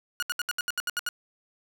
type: tone bursts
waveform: sawtooth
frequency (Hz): 1444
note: F#6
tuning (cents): -43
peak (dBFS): -23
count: 10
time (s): 0.2-1.089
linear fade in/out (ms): 0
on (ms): 25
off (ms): 71
effects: none